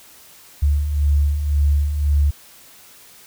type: beating tone pair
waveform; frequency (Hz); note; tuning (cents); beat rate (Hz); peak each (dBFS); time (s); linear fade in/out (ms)
sine; 71 / 72.9; C#2 / D2; +42 / -12; 1.9; -23 / -15; 0.62-2.31; 10
effects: white hiss -46 dBFS RMS until 3.26 s